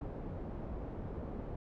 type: low-pass noise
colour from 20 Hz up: pink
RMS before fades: -42 dBFS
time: 0.01-1.56 s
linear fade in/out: 5 ms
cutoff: 600 Hz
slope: 12 dB/octave
effects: none